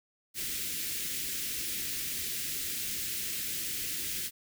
white band-stop noise, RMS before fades -35 dBFS, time 0.34-4.31 s, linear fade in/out 50 ms, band 400 to 1800 Hz, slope 24 dB/octave, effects none

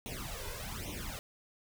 pink noise with flanger, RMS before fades -41 dBFS, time 0.06-1.19 s, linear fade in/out 0 ms, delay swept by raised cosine 0.32 to 2.02 ms, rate 1.2 Hz, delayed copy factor +0.9, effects none

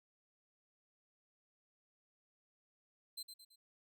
sawtooth tone with echo, 4101 Hz, C8, 36 cents flat, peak -40 dBFS, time 3.17-3.23 s, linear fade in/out 10 ms, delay 110 ms, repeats 3, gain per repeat -7 dB, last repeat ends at 3.56 s, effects none

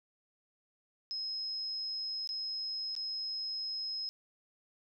sine tone with dropouts, 5130 Hz, E8, 48 cents flat, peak -35 dBFS, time 1.11-4.09 s, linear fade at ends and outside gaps 0 ms, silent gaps 2.274-2.291 / 2.952-2.964 s, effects none

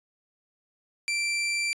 sawtooth tone, 2349 Hz, D7, in tune, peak -22 dBFS, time 1.08-1.73 s, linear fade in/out 0 ms, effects resampled to 22050 Hz

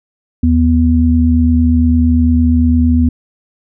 sine tone pair together, 78.81 / 245.2 Hz, D#2 / B3, +23 / -12 cents, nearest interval octave + minor sixth, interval 1965 cents, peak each -10 dBFS, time 0.43-3.09 s, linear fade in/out 5 ms, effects none

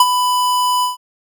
square tone with ADSR envelope, 995 Hz, B5, 13 cents sharp, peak -5 dBFS, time 0-0.97 s, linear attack 4 ms, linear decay 39 ms, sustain -9 dB, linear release 140 ms, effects none

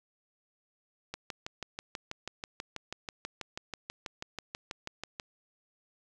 click train, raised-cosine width 0.2 ms, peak -20 dBFS, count 26, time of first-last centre 1.14-5.198 s, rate 6.16 Hz, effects none

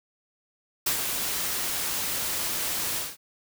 white noise with ADSR envelope, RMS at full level -24 dBFS, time 0.86-3.17 s, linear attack 6 ms, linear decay 100 ms, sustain -5 dB, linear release 200 ms, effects none

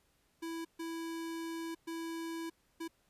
square tone bursts at uneven times, 330 Hz, E4, 2 cents sharp, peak -39 dBFS, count 4, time 0.42-0.65 / 0.79-1.75 / 1.87-2.5 / 2.8-2.88 s, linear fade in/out 10 ms, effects pink hiss -73 dBFS RMS until 3.09 s + resampled to 32000 Hz

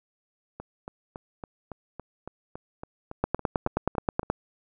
two click trains, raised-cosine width 1 ms, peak -23 / -9 dBFS, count 14 / 11, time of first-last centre 0.6-4.231 / 3.24-4.3 s, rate 3.58 / 9.43 Hz, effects none

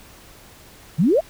sine exponential sweep, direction up, 140 to 714 Hz, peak -13 dBFS, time 0.98-1.21 s, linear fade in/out 20 ms, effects pink hiss -46 dBFS RMS until 1.29 s

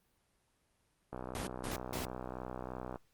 click train, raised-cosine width 1 ms, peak -27 dBFS, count 116, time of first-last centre 1.13-2.958 s, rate 62.9 Hz
pink noise bursts, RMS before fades -40 dBFS, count 3, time 1.35-2.05 s, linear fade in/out 0 ms, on 120 ms, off 170 ms
effects pink hiss -75 dBFS RMS until 3.13 s + Opus 32 kbps

